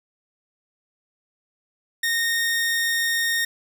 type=tone; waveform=sawtooth; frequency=1847 Hz; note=A#6; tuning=16 cents flat; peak=-17 dBFS; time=2.03-3.45 s; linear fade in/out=5 ms; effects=9-bit